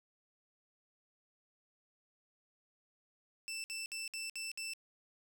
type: tone bursts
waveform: 20% pulse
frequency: 2660 Hz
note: E7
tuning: 15 cents sharp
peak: -35 dBFS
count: 6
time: 3.48-4.735 s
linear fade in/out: 0 ms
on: 160 ms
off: 59 ms
effects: none